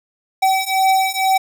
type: beating tone pair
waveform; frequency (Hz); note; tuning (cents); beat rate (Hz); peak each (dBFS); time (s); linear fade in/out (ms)
square; 764 / 766.1; G5 / G5; -45 / -40; 2.1; -18 / -17; 0.42-1.38; 10
effects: none